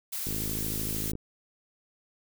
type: noise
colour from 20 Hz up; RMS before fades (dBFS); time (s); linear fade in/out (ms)
blue; -34; 0.12-1.12; 10
type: click train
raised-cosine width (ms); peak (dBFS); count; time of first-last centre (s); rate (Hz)
3; -23; 48; 0.27-1.153; 53.2
effects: none